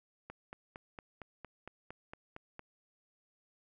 click train, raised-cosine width 0.5 ms, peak -30 dBFS, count 11, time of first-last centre 0.3-2.594 s, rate 4.36 Hz, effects none

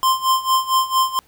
square tone with tremolo, 1046.5 Hz, C6, in tune, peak -13 dBFS, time 0.03-1.19 s, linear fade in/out 0 ms, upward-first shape sine, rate 4.4 Hz, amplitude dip 85%, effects pink hiss -55 dBFS RMS until 1.27 s

